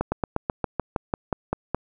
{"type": "slowing click train", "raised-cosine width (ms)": 1, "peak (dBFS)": -9, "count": 12, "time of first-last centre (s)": [0.01, 1.746], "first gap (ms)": 110, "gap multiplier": 1.07, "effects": []}